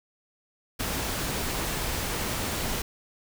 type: noise with ADSR envelope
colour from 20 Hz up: pink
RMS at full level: -28 dBFS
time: 0.79-2.82 s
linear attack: 16 ms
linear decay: 13 ms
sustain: -2 dB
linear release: 4 ms
effects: none